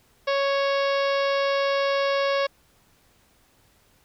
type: harmonic tone with a mistuned harmonic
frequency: 554.4 Hz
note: C#5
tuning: in tune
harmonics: 1 / 2 / 3 / 4 / 5 / 6 / 7 / 8 / 9 / 10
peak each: -22 / -28 / -32 / -34 / -36 / -38 / -39 / -40 / -41 / -42 dBFS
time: 0.27-2.47 s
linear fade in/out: 10 ms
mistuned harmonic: 7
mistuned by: -28 cents
effects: pink hiss -61 dBFS RMS until 4.04 s